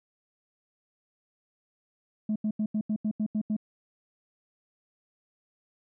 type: tone bursts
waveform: sine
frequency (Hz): 214.3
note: A3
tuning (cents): -45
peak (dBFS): -23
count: 9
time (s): 2.29-3.566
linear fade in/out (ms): 5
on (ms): 68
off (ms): 83
effects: tanh soft clip ceiling -23 dBFS